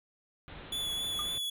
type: low-pass noise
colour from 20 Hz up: pink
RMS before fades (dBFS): -47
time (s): 0.48-1.38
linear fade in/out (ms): 0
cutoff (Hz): 3900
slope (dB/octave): 96
type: tone with vibrato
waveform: 45% pulse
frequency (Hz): 3423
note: A7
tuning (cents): -48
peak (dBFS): -32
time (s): 0.72-1.5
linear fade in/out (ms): 5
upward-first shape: sine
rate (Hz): 3.7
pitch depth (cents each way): 21
type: tone with exponential decay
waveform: triangle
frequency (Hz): 1208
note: D6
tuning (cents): +48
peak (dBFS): -31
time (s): 1.19-1.31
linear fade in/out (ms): 2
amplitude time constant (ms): 24
effects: none